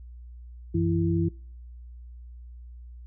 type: tone cluster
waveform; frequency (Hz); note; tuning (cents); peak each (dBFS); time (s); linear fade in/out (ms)
sine; 93.6 / 165.9 / 333.8; F#2 / E3 / E4; +20 / +11 / +22; -26; 0.74-1.29; 10
effects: noise-tail reverb RT60 0.5 s tail -25 dB re dry + added 60 Hz sine -41 dBFS peak until 3.06 s